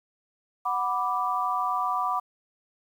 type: chord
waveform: sine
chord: B minor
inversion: second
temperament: equal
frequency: 740 / 987.8 / 1174.7 Hz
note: F#5 / B5 / D6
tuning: 0 / 0 / 0 cents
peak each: -30 / -29 / -27 dBFS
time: 0.65-2.2 s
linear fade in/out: 10 ms
effects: 9-bit